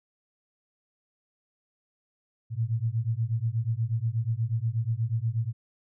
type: beating tone pair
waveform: sine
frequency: 110 / 118.3 Hz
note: A2 / A#2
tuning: 0 / +26 cents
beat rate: 8.3 Hz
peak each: -28 dBFS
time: 2.5-5.53 s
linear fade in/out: 50 ms
effects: none